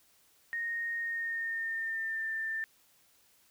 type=tone with pitch glide; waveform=sine; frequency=1857 to 1786.5 Hz; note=A#6 to A6; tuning=-7 to +26 cents; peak=-32 dBFS; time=0.53-2.64 s; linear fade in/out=0 ms; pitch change=-67 cents; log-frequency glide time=0.98-2.28 s; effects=white hiss -66 dBFS RMS until 3.5 s